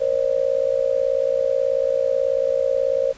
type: tone with amplitude modulation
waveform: sine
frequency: 539 Hz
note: C#5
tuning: 49 cents flat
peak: -13 dBFS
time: 0-3.13 s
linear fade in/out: 20 ms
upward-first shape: sine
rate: 58.3 Hz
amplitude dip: 95%
effects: pink hiss -46 dBFS RMS until 3.17 s + resampled to 16000 Hz